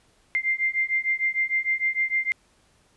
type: beating tone pair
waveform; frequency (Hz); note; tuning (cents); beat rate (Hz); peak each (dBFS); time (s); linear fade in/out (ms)
sine; 2093 / 2099.6; C7 / C7; 0 / +5; 6.6; -25 / -25; 0.35-2.32; 0
effects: pink hiss -62 dBFS RMS until 2.96 s + resampled to 24000 Hz